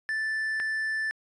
triangle tone pair in turn, 1760 / 1760 Hz, A6 / A6, 0 / 0 cents, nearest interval unison, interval 0 cents, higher neither, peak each -25 dBFS, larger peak neither, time 0.09-0.6 / 0.6-1.11 s, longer neither, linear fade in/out 0 ms, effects resampled to 24000 Hz

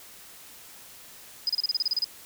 sine tone bursts, 4992 Hz, D#8, 5 cents sharp, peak -22 dBFS, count 11, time 1.47-2.044 s, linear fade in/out 2 ms, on 24 ms, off 31 ms, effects white hiss -48 dBFS RMS until 2.25 s

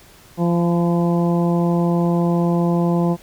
harmonic tone with a mistuned harmonic, 172.1 Hz, F3, 25 cents flat, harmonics 1 / 2 / 3 / 4 / 5 / 6, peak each -16 / -22 / -26 / -28 / -30 / -32 dBFS, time 0.37-3.17 s, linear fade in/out 50 ms, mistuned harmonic 6, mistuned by -25 cents, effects pink hiss -47 dBFS RMS until 3.22 s

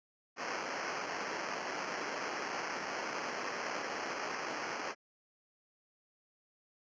white noise with sample-and-hold, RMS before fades -38 dBFS, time 0.36-4.95 s, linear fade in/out 50 ms, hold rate 3675 Hz, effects high-pass 300 Hz 12 dB/octave + resampled to 16000 Hz

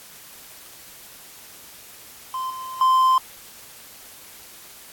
triangle tone with level steps, 1038 Hz, C6, 14 cents flat, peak -23 / -29 / -12 dBFS, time 2.34-3.18 s, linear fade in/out 2 ms, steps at 2.5 / 2.81 s, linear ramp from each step 2 ms, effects white hiss -44 dBFS RMS until 4.92 s + AAC 64 kbps

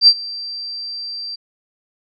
sine tone with ADSR envelope, 4699 Hz, D8, in tune, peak -3 dBFS, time 0.01-1.36 s, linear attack 64 ms, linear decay 60 ms, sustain -22 dB, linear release 15 ms, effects none

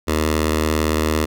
10% pulse tone with notch filter, 77.78 Hz, D#2, in tune, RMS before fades -19 dBFS, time 0.07-1.26 s, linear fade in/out 20 ms, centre 160 Hz, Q 1.4, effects none

